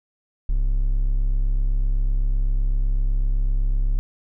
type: tone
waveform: triangle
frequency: 33.95 Hz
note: C#1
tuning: 35 cents flat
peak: -15 dBFS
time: 0.49-3.99 s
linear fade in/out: 0 ms
effects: none